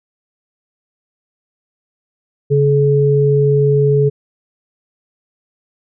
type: tone pair together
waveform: sine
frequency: 140.39 / 426.7 Hz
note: C#3 / G#4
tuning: +22 / +47 cents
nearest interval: octave + perfect fifth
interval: 1925 cents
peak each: -12 dBFS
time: 2.5-4.1 s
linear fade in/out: 20 ms
effects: none